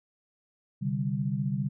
sine chord, C suspended second, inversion none, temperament equal with one note detuned, 131.72 / 146.83 / 196 Hz, C3 / D3 / G3, +12 / 0 / 0 cents, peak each -31 dBFS, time 0.81-1.69 s, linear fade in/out 20 ms, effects none

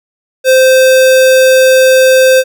square tone, 520 Hz, C5, 11 cents flat, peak -4 dBFS, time 0.44-2.44 s, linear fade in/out 50 ms, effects none

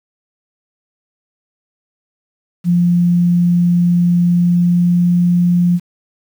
sine tone with pitch glide, 174.61 to 175.62 Hz, F3 to F3, 0 to +10 cents, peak -9 dBFS, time 2.64-5.8 s, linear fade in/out 50 ms, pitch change +10 cents, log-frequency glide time 4.23-5.16 s, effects 7-bit

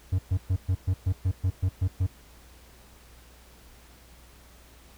triangle tone bursts, 92.8 Hz, F#2, 6 cents sharp, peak -19 dBFS, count 11, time 0.12-2.068 s, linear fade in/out 10 ms, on 68 ms, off 120 ms, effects added 60 Hz sine -53 dBFS peak until 4.97 s + pink hiss -55 dBFS RMS until 4.97 s

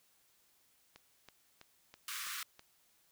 click train, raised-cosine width 0.2 ms, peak -35 dBFS, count 6, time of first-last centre 0.96-2.594 s, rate 3.06 Hz
pink high-pass noise, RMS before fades -42 dBFS, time 2.08-2.43 s, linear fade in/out 2 ms, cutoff 1100 Hz, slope 96 dB/octave
effects white hiss -71 dBFS RMS until 3.11 s

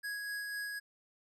square tone with tremolo, 1661.2 Hz, G#6, in tune, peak -37 dBFS, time 0.03-0.8 s, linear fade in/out 20 ms, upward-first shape sine, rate 4 Hz, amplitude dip 25%, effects resampled to 32000 Hz

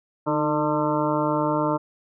harmonic tone with a mistuned harmonic, 150.1 Hz, D3, 38 cents sharp, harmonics 1 / 2 / 3 / 4 / 6 / 7 / 8 / 9, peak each -30 / -25 / -31 / -26 / -27 / -30 / -33 / -34 dBFS, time 0.26-1.78 s, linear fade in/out 20 ms, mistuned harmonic 2, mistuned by +39 cents, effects none

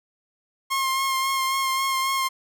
sawtooth tone with vibrato, 1069 Hz, C6, 37 cents sharp, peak -18 dBFS, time 0.7-2.29 s, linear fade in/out 20 ms, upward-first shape sine, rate 3.7 Hz, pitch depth 21 cents each way, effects none

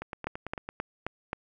two click trains, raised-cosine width 0.5 ms, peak -21 / -16 dBFS, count 7 / 5, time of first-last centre 0.02-0.69 / 0.27-1.331 s, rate 8.96 / 3.77 Hz, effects none

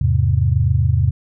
sine chord, E augmented, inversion none, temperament equal, 82.41 / 103.83 / 130.81 Hz, E2 / G#2 / B#2, 0 / 0 / 0 cents, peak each -17 dBFS, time 0.01-1.11 s, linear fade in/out 5 ms, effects none

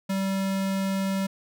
square tone, 193.5 Hz, G3, 22 cents flat, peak -25 dBFS, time 0.09-1.27 s, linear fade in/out 10 ms, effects none

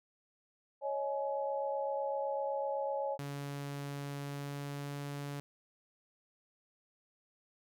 sine chord, C# suspended second, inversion none, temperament equal with one note detuned, 554.4 / 622.3 / 844.6 Hz, C#5 / D#5 / G#5, 0 / 0 / +29 cents, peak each -35 / -41 / -38 dBFS, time 0.81-3.18 s, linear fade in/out 50 ms
sawtooth tone with pitch glide, 141.8 to 142.79 Hz, C#3 to D3, +40 to -48 cents, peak -35 dBFS, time 3.19-5.4 s, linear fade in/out 0 ms, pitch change +12 cents, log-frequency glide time 4.19-5.02 s
effects none

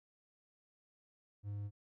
triangle tone, 102.2 Hz, G#2, 27 cents flat, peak -37 dBFS, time 1.43-1.71 s, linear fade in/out 50 ms, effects none

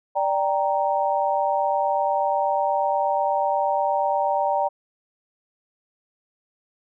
sine chord, G minor, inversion second, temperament equal, 587.3 / 784 / 932.3 Hz, D5 / G5 / Bb5, 0 / 0 / 0 cents, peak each -24 / -23 / -24 dBFS, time 0.15-4.69 s, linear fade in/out 20 ms, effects none

